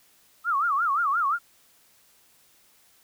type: tone with vibrato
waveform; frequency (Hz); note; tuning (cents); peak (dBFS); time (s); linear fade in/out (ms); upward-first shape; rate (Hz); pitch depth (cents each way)
sine; 1244.5; D#6; 0; -21; 0.44-1.39; 50; sine; 5.7; 230
effects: white hiss -60 dBFS RMS until 3.03 s